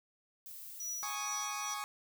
violet noise, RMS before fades -48 dBFS, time 0.46-1.15 s, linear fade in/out 0 ms
sine tone with tremolo, 5850 Hz, F#8, 21 cents flat, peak -36 dBFS, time 0.8-1.74 s, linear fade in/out 2 ms, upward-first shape triangle, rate 2.3 Hz, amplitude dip 70%
sawtooth chord, Ab suspended fourth, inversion none, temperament equal, 830.6 / 1108.7 / 1244.5 Hz, Ab5 / Db6 / Eb6, 0 / 0 / 0 cents, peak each -39 / -37 / -40 dBFS, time 1.03-1.84 s, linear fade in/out 0 ms
effects none

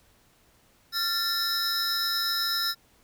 square tone cluster, 1375 / 1774 / 3844 / 5110 / 5330 Hz, F6 / A6 / B7 / D#8 / E8, -27 / +14 / -48 / +45 / +18 cents, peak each -33 / -36 / -32 / -31 / -32 dBFS, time 0.92-2.75 s, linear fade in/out 50 ms, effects pink hiss -62 dBFS RMS until 3.03 s

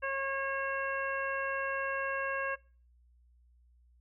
harmonic tone, 544 Hz, C#5, 33 cents flat, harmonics 1 / 2 / 3 / 4 / 5, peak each -36 / -38 / -35 / -46 / -42 dBFS, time 0.02-2.56 s, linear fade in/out 20 ms, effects noise-tail reverb RT60 0.4 s tail -23 dB re dry + added 60 Hz sine -61 dBFS peak until 4 s

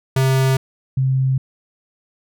square / sine tone pair in turn, 132.6 / 132.1 Hz, C3 / C3, +23 / +17 cents, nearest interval unison, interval 6 cents, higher first, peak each -14 dBFS, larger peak neither, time 0.16-0.57 / 0.97-1.38 s, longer neither, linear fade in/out 5 ms, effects none

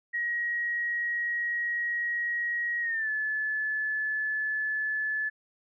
sine tone with pitch glide, 1896 to 1728.6 Hz, A#6 to A6, +29 to -31 cents, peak -27 dBFS, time 0.13-5.3 s, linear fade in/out 20 ms, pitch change -160 cents, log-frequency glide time 2.81-3.1 s, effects none

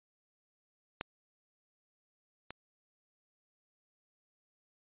clicks, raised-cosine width 0.3 ms, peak -19 / -26 dBFS, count 2, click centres 1.011 / 2.506 s, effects resampled to 8000 Hz

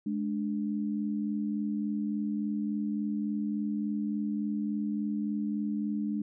sine tone pair together, 210.2 / 293.7 Hz, G#3 / D4, +21 / 0 cents, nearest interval tritone, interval 579 cents, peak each -30 / -34 dBFS, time 0.06-6.22 s, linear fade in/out 5 ms, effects none

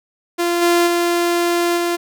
sawtooth tone with level steps, 345.5 Hz, F4, 19 cents flat, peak -12 / -8 / -11 / -13 dBFS, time 0.38-1.97 s, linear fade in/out 20 ms, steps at 0.61 / 0.86 / 1.76 s, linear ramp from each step 20 ms, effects none

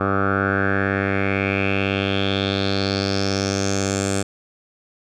10% pulse tone with low-pass filter sweep, 98 Hz, G2, in tune, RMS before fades -21 dBFS, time 0-4.23 s, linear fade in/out 10 ms, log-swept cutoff 1200 to 8100 Hz, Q 4.9, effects none

